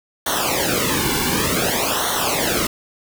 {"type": "noise with flanger", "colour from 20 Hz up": "pink", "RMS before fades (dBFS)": -20, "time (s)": [0.26, 2.67], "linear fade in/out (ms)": 5, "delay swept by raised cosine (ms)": [0.4, 1.6], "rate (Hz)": 0.55, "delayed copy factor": -0.95, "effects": []}